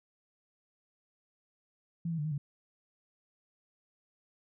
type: tone with pitch steps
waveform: sine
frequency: 167.7 / 164.2 / 148.3 / 156 / 142.7 Hz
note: E3 / E3 / D3 / D#3 / D3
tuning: +30 / -6 / +17 / +5 / -49 cents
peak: -31 dBFS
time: 2.05-2.38 s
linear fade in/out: 5 ms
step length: 66 ms
effects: none